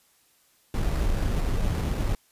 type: noise with sample-and-hold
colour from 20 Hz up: brown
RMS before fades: -25 dBFS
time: 0.74-2.15 s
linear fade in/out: 2 ms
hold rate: 3150 Hz
effects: white hiss -63 dBFS RMS until 2.31 s + resampled to 32000 Hz